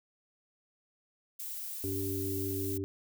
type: noise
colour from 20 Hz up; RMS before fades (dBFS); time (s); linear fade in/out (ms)
violet; -40; 1.39-2.78; 10
type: harmonic tone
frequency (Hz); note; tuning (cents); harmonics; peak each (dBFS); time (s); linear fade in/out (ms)
97.1; G2; -16; 1 / 3 / 4; -37 / -37 / -37; 1.84-2.84; 0
effects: none